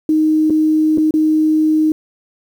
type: tone with dropouts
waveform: sine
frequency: 311.1 Hz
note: D#4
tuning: in tune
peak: -10 dBFS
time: 0.09-1.92 s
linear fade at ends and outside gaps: 2 ms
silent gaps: 0.499-0.504 / 0.975-0.981 / 1.109-1.139 s
effects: 7-bit